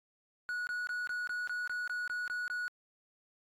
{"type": "tone bursts", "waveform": "triangle", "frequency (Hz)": 1463, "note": "F#6", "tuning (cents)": -20, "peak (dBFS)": -32, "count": 11, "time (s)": [0.49, 2.68], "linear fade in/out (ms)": 0, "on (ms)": 180, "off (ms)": 21, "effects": ["AAC 64 kbps"]}